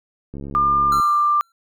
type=click train; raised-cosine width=3 ms; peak=-20 dBFS; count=47; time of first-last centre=0.34-0.999 s; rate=69.8 Hz
type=tone with pitch glide; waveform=sine; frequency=1200 to 1185.5 Hz; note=D6 to D6; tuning=+37 to +16 cents; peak=-14 dBFS; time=0.55-1.41 s; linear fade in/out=0 ms; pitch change=-21 cents; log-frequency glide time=0.85-1.11 s
type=tone with exponential decay; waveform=square; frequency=1359 Hz; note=F6; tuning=48 cents flat; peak=-23 dBFS; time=0.92-1.52 s; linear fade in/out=2 ms; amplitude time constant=130 ms
effects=none